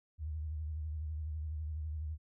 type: tone with vibrato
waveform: sine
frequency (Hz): 77.2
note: D#2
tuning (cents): -13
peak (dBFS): -36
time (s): 0.18-2.18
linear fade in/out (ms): 50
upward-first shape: triangle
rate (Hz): 12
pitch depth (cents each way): 89
effects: none